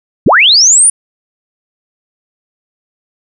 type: linear sweep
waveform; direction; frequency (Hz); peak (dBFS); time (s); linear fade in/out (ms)
sine; up; 70.7 to 9720; -3; 0.26-0.9; 5
effects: none